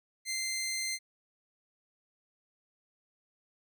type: tone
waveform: 15% pulse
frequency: 2083 Hz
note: C7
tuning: 8 cents flat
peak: -26 dBFS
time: 0.25-0.99 s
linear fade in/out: 50 ms
effects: none